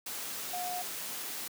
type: tone in noise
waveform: sine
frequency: 720 Hz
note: F#5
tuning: 47 cents flat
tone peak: -35 dBFS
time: 0.53-0.82 s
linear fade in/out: 5 ms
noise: white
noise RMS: -39 dBFS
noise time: 0.06-1.48 s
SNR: +1 dB
effects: high-pass 150 Hz 12 dB/octave